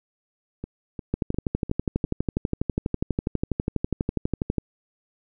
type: two click trains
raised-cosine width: 3 ms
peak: -10 / -19 dBFS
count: 43 / 5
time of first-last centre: 1.14-4.583 / 0.64-2.048 s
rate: 12.2 / 2.84 Hz
effects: none